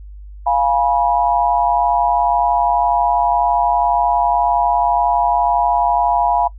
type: chord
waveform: sine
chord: F diminished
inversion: none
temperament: equal with one note detuned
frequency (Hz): 698.5 / 830.6 / 972.5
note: F5 / Ab5 / Cb6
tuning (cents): 0 / 0 / -27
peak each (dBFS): -17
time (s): 0.46-6.48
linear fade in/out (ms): 10
effects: noise-tail reverb RT60 0.1 s tail -21 dB re dry + added 50 Hz sine -32 dBFS peak until 6.58 s